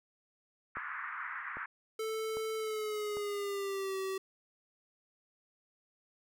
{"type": "band-pass noise", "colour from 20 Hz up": "pink", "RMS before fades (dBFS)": -41, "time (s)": [0.75, 1.66], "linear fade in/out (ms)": 5, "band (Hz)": [1100, 2000], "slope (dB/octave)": 48}
{"type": "click train", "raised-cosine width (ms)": 1, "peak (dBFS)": -31, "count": 4, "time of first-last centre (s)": [0.77, 3.17], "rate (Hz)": 1.25}
{"type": "tone with pitch glide", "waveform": "square", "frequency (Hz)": [440.2, 383.2], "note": ["A4", "G4"], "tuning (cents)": [1, -39], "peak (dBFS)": -35, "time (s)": [1.99, 4.18], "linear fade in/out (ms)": 5, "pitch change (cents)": -240, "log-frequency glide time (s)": [2.56, 3.97]}
{"effects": []}